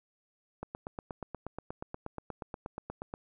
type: click train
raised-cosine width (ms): 1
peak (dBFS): -24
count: 22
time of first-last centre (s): 0.63-3.139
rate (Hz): 8.37
effects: none